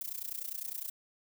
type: noise with amplitude modulation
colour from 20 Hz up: violet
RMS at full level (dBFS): -36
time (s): 0.01-0.9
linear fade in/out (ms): 2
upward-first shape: sine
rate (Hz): 29.9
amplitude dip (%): 90
effects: none

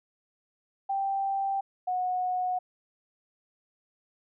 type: tone pair in turn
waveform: sine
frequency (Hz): 784 / 731.5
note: G5 / F#5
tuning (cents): 0 / -20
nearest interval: minor second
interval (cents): 120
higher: first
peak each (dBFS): -26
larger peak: neither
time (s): 0.89-1.61 / 1.87-2.59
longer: neither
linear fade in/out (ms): 10
effects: none

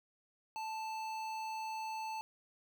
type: tone with notch filter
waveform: square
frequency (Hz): 880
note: A5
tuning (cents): 0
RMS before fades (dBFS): -41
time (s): 0.56-2.21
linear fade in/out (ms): 0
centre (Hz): 11000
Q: 0.68
effects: none

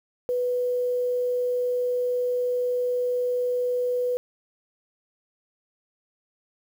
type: tone with quantisation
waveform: sine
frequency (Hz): 493.9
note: B4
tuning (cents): 0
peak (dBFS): -22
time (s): 0.29-4.17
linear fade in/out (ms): 0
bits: 8
effects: none

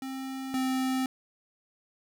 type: tone pair in turn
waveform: square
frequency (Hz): 265.2 / 260.6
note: C4 / C4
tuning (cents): +23 / -7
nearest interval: unison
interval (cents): 30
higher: first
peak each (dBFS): -35 / -27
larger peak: second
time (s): 0.02-0.54 / 0.54-1.06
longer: neither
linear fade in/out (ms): 2
effects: none

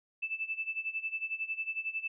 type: tone with tremolo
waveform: sine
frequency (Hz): 2637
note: E7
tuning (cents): 0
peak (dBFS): -30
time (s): 0.22-2.08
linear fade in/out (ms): 10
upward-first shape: sine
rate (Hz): 11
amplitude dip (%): 85
effects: none

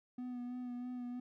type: tone with vibrato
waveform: triangle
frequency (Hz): 246.9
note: B3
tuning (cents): 0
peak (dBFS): -38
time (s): 0.18-1.2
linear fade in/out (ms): 5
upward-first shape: sine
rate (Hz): 3.1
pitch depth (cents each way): 24
effects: none

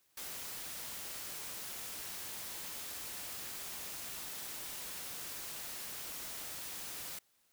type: noise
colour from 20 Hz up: white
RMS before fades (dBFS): -44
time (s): 0.17-7.19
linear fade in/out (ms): 5
effects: white hiss -73 dBFS RMS until 7.52 s

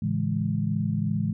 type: chord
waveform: sine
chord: A major seventh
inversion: none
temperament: equal with one note detuned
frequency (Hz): 110 / 141.99 / 164.81 / 207.7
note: A2 / C#3 / E3 / G#3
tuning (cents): 0 / +42 / 0 / 0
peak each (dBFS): -29 / -31 / -28 / -28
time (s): 0.02-1.33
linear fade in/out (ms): 5
effects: none

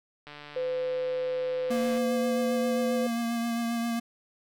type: click train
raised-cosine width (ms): 0.3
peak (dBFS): -28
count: 252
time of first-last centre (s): 0.27-1.977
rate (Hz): 147
type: tone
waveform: sine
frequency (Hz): 508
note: B4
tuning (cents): +49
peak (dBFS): -27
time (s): 0.56-3.07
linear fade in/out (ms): 5
type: tone with vibrato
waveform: square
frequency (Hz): 233.1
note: A#3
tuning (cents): 0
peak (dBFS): -28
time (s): 1.7-4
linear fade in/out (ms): 10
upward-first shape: triangle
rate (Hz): 7.5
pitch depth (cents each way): 22
effects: none

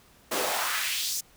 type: noise with high-pass filter sweep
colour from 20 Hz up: pink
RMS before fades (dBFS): -29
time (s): 0.31-1.21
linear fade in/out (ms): 10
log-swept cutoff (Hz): 330 to 6800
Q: 1.9
effects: pink hiss -58 dBFS RMS until 1.36 s

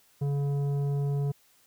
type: tone with tanh clipping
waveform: sine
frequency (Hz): 141.7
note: C#3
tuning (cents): +38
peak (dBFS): -27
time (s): 0.21-1.32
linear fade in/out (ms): 10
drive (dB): 10
effects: white hiss -63 dBFS RMS until 1.66 s

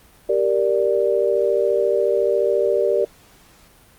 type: chord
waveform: sine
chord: G minor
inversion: none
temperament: equal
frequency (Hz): 392 / 466.2 / 587.3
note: G4 / Bb4 / D5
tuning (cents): 0 / 0 / 0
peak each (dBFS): -20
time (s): 0.29-3.05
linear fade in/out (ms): 5
effects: pink hiss -51 dBFS RMS until 3.98 s + Opus 32 kbps

